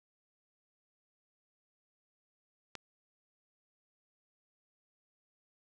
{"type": "click", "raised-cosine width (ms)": 0.2, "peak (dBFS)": -24, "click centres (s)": 2.753, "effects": []}